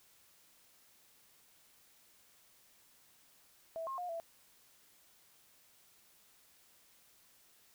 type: tone with pitch steps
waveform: sine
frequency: 655 / 1070 / 714 / 667 Hz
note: E5 / C6 / F5 / E5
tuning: -11 / +38 / +38 / +20 cents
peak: -38 dBFS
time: 3.76-4.2 s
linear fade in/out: 0 ms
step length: 110 ms
effects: white hiss -66 dBFS RMS until 7.74 s